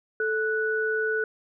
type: tone pair together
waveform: sine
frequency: 437.9 / 1479 Hz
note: A4 / F#6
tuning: -8 / -1 cents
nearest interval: octave + major sixth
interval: 2107 cents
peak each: -26 dBFS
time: 0.2-1.24 s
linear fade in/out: 2 ms
effects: none